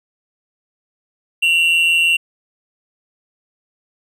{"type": "tone pair together", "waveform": "triangle", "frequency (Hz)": [2733, 2899], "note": ["F7", "F#7"], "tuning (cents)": [-38, -36], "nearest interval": "minor second", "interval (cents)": 102, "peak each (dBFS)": [-11, -17], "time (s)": [1.42, 2.17], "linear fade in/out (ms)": 10, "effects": []}